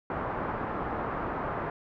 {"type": "low-pass noise", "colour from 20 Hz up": "white", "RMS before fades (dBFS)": -33, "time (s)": [0.1, 1.7], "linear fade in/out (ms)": 2, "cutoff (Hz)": 1300, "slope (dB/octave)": 24, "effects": []}